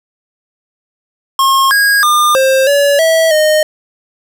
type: tone with pitch steps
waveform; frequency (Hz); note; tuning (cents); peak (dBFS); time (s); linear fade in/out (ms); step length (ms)
square; 1077 / 1640 / 1205 / 530 / 569 / 650 / 616; C6 / G#6 / D6 / C5 / C#5 / E5 / D#5; +50 / -22 / +44 / +22 / +45 / -24 / -17; -8; 1.39-3.63; 2; 320
effects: none